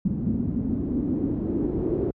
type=noise with low-pass filter sweep; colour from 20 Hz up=pink; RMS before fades=-25 dBFS; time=0.05-2.11 s; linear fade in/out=2 ms; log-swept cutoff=210 to 380 Hz; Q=4.3; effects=high-pass 60 Hz 12 dB/octave